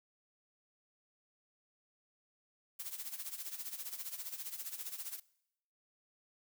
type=noise with tremolo; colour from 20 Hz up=blue; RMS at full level=-41 dBFS; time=2.79-5.2 s; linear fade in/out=10 ms; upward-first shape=sine; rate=15 Hz; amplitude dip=75%; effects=noise-tail reverb RT60 0.8 s tail -22 dB re dry